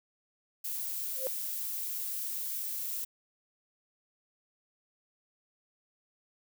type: noise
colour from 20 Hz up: violet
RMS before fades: -36 dBFS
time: 0.64-3.05 s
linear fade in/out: 10 ms
type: tone with exponential growth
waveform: sine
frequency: 523.3 Hz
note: C5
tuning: in tune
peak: -28 dBFS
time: 1.11-1.27 s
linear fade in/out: 0 ms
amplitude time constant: 33 ms
effects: none